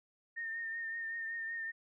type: tone with vibrato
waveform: sine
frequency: 1825 Hz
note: A#6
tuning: 37 cents flat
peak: -37 dBFS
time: 0.36-1.72 s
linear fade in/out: 20 ms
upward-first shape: triangle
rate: 5.3 Hz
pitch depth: 35 cents each way
effects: none